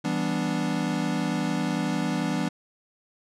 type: chord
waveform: square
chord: E minor seventh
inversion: none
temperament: equal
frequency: 164.81 / 196 / 246.9 / 293.7 Hz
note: E3 / G3 / B3 / D4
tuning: 0 / 0 / 0 / 0 cents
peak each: -31 dBFS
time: 0.04-2.49 s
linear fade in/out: 10 ms
effects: low-pass 8000 Hz 12 dB/octave